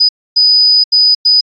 sine tone bursts at uneven times, 4978 Hz, D#8, in tune, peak -5 dBFS, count 4, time 0-0.09 / 0.36-0.84 / 0.92-1.15 / 1.25-1.41 s, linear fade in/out 10 ms, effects AAC 48 kbps

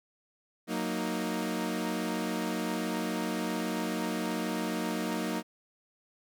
sawtooth chord, D# minor, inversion first, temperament equal with one note detuned, 185 / 232.4 / 311.1 Hz, F#3 / A#3 / D#4, 0 / -5 / 0 cents, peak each -32 / -30 / -31 dBFS, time 0.67-5.43 s, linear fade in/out 50 ms, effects none

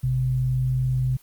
sine tone pair together, 51 / 128.5 Hz, G#1 / C3, -31 / -31 cents, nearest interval octave + major third, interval 1600 cents, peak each -31 / -20 dBFS, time 0.03-1.17 s, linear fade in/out 10 ms, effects white hiss -55 dBFS RMS until 1.22 s + Opus 24 kbps

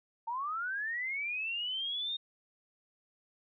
sine linear sweep, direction up, 890 to 3704 Hz, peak -33 dBFS, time 0.27-2.17 s, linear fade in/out 10 ms, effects none

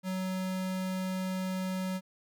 square tone, 186.8 Hz, F#3, 17 cents sharp, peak -32 dBFS, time 0.03-2.01 s, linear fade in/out 50 ms, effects none

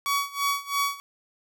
sawtooth tone with tremolo, 1129 Hz, C#6, 31 cents sharp, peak -18 dBFS, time 0.06-1 s, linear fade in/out 0 ms, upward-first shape sine, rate 3 Hz, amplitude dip 90%, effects none

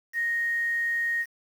sine tone with quantisation, 1864.7 Hz, A#6, in tune, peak -24 dBFS, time 0.13-1.26 s, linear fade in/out 50 ms, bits 8, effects none

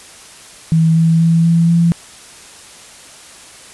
sine tone with pitch steps, 162.1 / 163.79 / 165.51 / 167.24 / 168.98 Hz, E3 / E3 / E3 / E3 / E3, -29 / -11 / +7 / +25 / +43 cents, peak -8 dBFS, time 0.72-1.92 s, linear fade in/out 0 ms, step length 240 ms, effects white hiss -38 dBFS RMS until 3.73 s + resampled to 24000 Hz

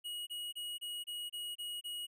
square tone bursts, 2900 Hz, F#7, 35 cents flat, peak -40 dBFS, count 8, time 0.04-2.069 s, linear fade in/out 20 ms, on 230 ms, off 27 ms, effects none

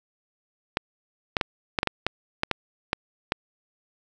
clicks, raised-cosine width 0.3 ms, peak -6 dBFS, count 11, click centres 0.771 / 1.368 / 1.412 / 1.788 / 1.831 / 1.873 / 2.066 / 2.434 / 2.513 / 2.931 / 3.321 s, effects none

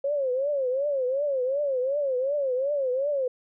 sine tone with vibrato, 542 Hz, C#5, 39 cents flat, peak -23 dBFS, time 0.04-3.28 s, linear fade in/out 5 ms, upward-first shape triangle, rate 2.7 Hz, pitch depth 170 cents each way, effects none

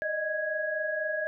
sine tone cluster, 602 / 626 / 1659 Hz, D5 / D#5 / G#6, +43 / +10 / -2 cents, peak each -36 / -32 / -31 dBFS, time 0.02-1.27 s, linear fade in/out 0 ms, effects none

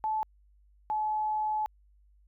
sine tone pair in turn, 868 / 857 Hz, A5 / A5, -24 / -46 cents, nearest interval unison, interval 22 cents, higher first, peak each -27 / -27 dBFS, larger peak neither, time 0.04-0.23 / 0.9-1.66 s, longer second, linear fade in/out 0 ms, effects added 50 Hz sine -59 dBFS peak until 2.27 s

